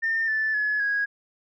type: tone with pitch steps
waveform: sine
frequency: 1809 / 1754.5 / 1701.6 / 1650.3 Hz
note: A6 / A6 / G#6 / G#6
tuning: +48 / -5 / +42 / -11 cents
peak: -21 dBFS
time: 0.02-1.06 s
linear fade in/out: 20 ms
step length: 260 ms
effects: tanh soft clip ceiling -17 dBFS